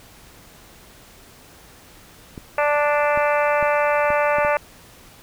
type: clicks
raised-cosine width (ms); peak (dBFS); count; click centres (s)
3; -20; 6; 2.378 / 3.175 / 3.627 / 4.104 / 4.385 / 4.449
type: harmonic tone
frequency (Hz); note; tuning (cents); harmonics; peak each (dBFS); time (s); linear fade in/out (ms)
293.7; D4; 0; 2 / 3 / 4 / 5 / 6 / 7 / 8 / 9; -19 / -23 / -25 / -27 / -29 / -30 / -31 / -32; 2.58-4.57; 2
effects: pink hiss -47 dBFS RMS until 5.22 s